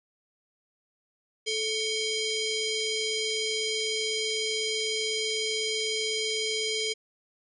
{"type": "ring-modulated tone", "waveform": "20% pulse", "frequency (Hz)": 1806, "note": "A6", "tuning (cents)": 45, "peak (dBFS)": -19, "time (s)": [1.46, 6.94], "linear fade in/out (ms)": 20, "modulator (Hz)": 1370, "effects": ["resampled to 22050 Hz"]}